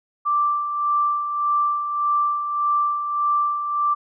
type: tone with tremolo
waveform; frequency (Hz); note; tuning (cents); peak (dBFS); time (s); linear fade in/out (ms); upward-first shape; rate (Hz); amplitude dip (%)
sine; 1174.7; D6; 0; -16; 0.25-3.95; 20; sine; 1.7; 55
effects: none